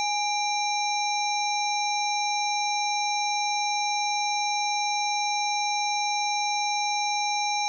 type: harmonic tone with a mistuned harmonic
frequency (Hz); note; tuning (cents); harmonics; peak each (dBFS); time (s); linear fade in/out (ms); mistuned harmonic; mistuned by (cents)
790; G5; +13; 1 / 3 / 5 / 7 / 8; -26 / -31 / -33 / -34 / -35; 0-7.68; 0; 1; +80
effects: none